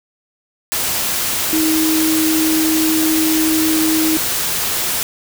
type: tone in noise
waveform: sine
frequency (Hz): 317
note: D#4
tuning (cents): +32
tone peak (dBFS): -14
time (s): 1.53-4.17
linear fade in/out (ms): 0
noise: white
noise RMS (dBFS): -19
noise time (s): 0.72-5.03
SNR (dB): +2
effects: none

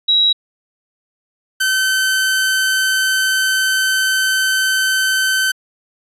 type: tone pair in turn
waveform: sine / sawtooth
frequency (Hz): 3867 / 1534.6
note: B7 / G6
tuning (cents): -37 / -37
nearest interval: octave + major third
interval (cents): 1600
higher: first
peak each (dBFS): -10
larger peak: neither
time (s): 0.08-0.33 / 1.6-5.52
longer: second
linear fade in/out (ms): 10
effects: resampled to 32000 Hz

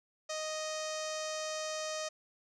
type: tone with low-pass filter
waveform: sawtooth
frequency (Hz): 622.3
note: D#5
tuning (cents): 0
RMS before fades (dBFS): -38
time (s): 0.29-2.09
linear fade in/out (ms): 10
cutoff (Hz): 6200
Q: 3.8
effects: none

